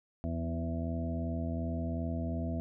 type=harmonic tone with a mistuned harmonic; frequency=82.7 Hz; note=E2; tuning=6 cents sharp; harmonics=1 / 2 / 3 / 4 / 6 / 7 / 8; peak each=-35 / -39 / -37 / -46 / -50 / -51 / -42 dBFS; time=0.24-2.6 s; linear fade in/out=0 ms; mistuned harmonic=2; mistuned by=+17 cents; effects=none